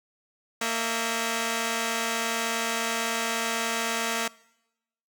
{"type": "tone pair together", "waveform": "5% pulse", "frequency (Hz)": [229.1, 648], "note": ["A#3", "E5"], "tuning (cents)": [-30, -30], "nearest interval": "octave + tritone", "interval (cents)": 1800, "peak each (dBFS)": [-16, -20], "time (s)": [0.61, 4.28], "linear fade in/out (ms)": 5, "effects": ["noise-tail reverb RT60 0.9 s tail -23 dB re dry"]}